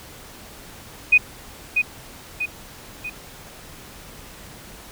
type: tone with echo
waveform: sine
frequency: 2489 Hz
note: D#7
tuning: in tune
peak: -9 dBFS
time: 1.12-1.18 s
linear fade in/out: 10 ms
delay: 640 ms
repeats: 3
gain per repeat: -6 dB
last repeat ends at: 3.1 s
effects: pink hiss -42 dBFS RMS until 4.91 s